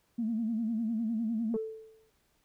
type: tone with vibrato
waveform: sine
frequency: 225.2 Hz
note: A3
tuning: 40 cents sharp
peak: -28 dBFS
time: 0.18-1.57 s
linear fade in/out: 10 ms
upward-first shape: sine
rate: 9.9 Hz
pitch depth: 91 cents each way
type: tone with exponential decay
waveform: sine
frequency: 441 Hz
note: A4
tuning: 4 cents sharp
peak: -27 dBFS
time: 1.54-2.1 s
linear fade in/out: 1 ms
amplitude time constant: 120 ms
effects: tanh soft clip ceiling -23 dBFS + pink hiss -72 dBFS RMS until 2.44 s